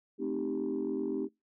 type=chord; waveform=sine; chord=A half-diminished seventh; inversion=none; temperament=equal with one note detuned; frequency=220 / 263.3 / 311.1 / 392 Hz; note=A3 / C4 / Eb4 / G4; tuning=0 / +11 / 0 / 0 cents; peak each=-39 / -35 / -35 / -34 dBFS; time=0.18-1.29 s; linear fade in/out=50 ms; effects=noise-tail reverb RT60 0.2 s tail -24 dB re dry + tanh soft clip ceiling -24 dBFS